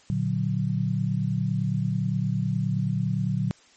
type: chord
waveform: sine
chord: Bb augmented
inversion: none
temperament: equal with one note detuned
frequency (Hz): 117.22 / 146.83 / 185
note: Bb2 / D3 / F#3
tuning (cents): +10 / 0 / 0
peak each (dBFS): -27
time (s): 0.1-3.51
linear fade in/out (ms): 0
effects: white hiss -56 dBFS RMS until 3.76 s + MP3 32 kbps